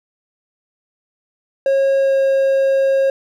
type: tone with pitch glide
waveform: triangle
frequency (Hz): 544 to 540.9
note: C#5 to C#5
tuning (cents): -33 to -43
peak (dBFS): -10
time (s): 1.66-3.1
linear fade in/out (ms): 2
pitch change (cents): -10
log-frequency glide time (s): 1.99-2.15
effects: none